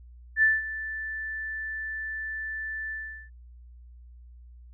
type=tone with ADSR envelope; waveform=sine; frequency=1760 Hz; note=A6; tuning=in tune; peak=-16 dBFS; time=0.36-3.3 s; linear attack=66 ms; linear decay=190 ms; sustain=-15 dB; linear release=390 ms; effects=added 60 Hz sine -46 dBFS peak until 4.73 s